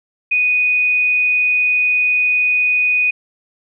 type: tone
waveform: sine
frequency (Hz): 2483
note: D#7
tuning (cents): -4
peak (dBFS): -12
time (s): 0.31-3.11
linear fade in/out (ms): 10
effects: none